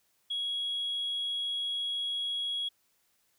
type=tone; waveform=sine; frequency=3322 Hz; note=G#7; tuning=in tune; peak=-29 dBFS; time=0.3-2.69 s; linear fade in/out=10 ms; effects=tanh soft clip ceiling -27 dBFS + white hiss -72 dBFS RMS until 3.38 s